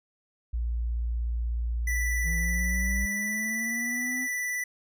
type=tone; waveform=sine; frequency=58.27 Hz; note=A#1; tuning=in tune; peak=-26 dBFS; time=0.53-3.06 s; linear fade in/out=10 ms
type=tone with vibrato; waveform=square; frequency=1975.5 Hz; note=B6; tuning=in tune; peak=-29 dBFS; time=1.87-4.64 s; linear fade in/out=5 ms; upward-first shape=sine; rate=19 Hz; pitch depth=15 cents each way
type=linear sweep; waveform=triangle; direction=up; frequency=159.6 to 259.3 Hz; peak=-32 dBFS; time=2.23-4.28 s; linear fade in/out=50 ms
effects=none